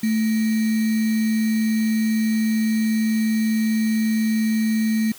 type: tone with sample-and-hold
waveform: sine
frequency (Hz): 220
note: A3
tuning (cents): 0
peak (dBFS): -17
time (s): 0.03-5.12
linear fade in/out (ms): 5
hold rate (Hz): 2100
effects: white hiss -43 dBFS RMS until 5.18 s